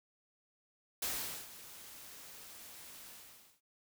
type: noise with ADSR envelope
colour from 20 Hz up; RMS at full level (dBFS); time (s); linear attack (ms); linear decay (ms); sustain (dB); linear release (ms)
white; -36; 1.02-3.61; 6; 440; -16; 530
effects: none